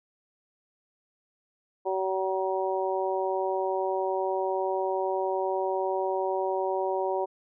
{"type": "harmonic tone", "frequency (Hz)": 189.6, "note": "F#3", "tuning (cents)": 43, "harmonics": [2, 3, 4, 5], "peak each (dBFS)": [-29, -31, -32, -33], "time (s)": [1.85, 7.26], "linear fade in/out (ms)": 20, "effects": []}